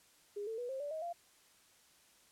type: tone with pitch steps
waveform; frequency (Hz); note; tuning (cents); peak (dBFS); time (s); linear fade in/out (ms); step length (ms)
sine; 409.8 / 446.9 / 487.3 / 531.4 / 579.5 / 632 / 689.2; G#4 / A4 / B4 / C5 / D5 / D#5 / F5; -23 / +27 / -23 / +27 / -23 / +27 / -23; -38; 0.36-1.13; 10; 110
effects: white hiss -66 dBFS RMS until 2.31 s + low-pass 11000 Hz 12 dB/octave